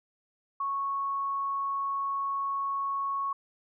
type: tone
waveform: sine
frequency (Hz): 1105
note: C#6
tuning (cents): -6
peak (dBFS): -28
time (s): 0.6-3.33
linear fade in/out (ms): 5
effects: none